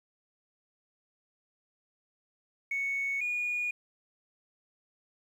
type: tone pair in turn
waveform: sine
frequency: 2217 / 2446 Hz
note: C#7 / D#7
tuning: 0 / -30 cents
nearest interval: major second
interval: 170 cents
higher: second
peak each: -28 dBFS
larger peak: neither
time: 2.71-3.21 / 3.21-3.71 s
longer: neither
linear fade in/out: 5 ms
effects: tanh soft clip ceiling -25 dBFS + 10-bit